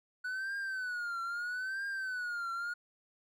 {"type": "tone with vibrato", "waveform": "triangle", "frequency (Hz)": 1480, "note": "F#6", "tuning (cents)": 0, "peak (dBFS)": -33, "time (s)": [0.24, 2.74], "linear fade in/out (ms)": 10, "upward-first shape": "triangle", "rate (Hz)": 0.77, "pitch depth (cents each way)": 150, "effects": []}